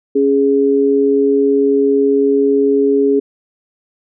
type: tone pair together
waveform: sine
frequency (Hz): 277.2 / 415.3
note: C#4 / G#4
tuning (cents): 0 / 0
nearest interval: perfect fifth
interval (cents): 700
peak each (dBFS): -14 / -11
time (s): 0.15-3.2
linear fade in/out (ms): 10
effects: none